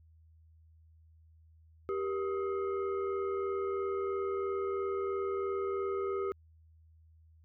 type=tone with frequency modulation; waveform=sine; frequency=392 Hz; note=G4; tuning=in tune; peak=-31 dBFS; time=1.89-6.32 s; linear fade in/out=0 ms; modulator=867 Hz; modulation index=0.75; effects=added 80 Hz sine -58 dBFS peak until 7.44 s